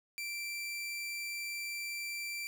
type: tone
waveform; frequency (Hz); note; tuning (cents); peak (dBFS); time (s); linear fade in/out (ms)
sawtooth; 2347; D7; -2; -34; 0.18-2.47; 0
effects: 11-bit